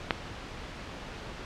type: click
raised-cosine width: 0.3 ms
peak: -7 dBFS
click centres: 0.108 s
effects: pink hiss -41 dBFS RMS until 1.45 s + low-pass 4000 Hz 12 dB/octave